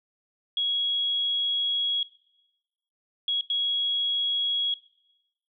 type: tone bursts at uneven times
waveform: sine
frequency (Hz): 3322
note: G#7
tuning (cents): 0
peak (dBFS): -23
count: 3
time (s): 0.57-2.03 / 3.28-3.41 / 3.5-4.74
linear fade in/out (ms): 2
effects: noise-tail reverb RT60 1.0 s tail -19 dB re dry